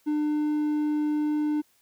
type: tone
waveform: triangle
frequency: 300.2 Hz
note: D4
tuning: 38 cents sharp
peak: -21 dBFS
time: 0.06-1.62 s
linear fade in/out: 20 ms
effects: white hiss -65 dBFS RMS until 1.81 s